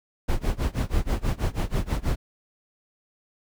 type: noise with tremolo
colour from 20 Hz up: brown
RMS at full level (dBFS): -21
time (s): 0.28-2.16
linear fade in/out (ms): 10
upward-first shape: sine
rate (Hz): 6.2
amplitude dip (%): 95
effects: none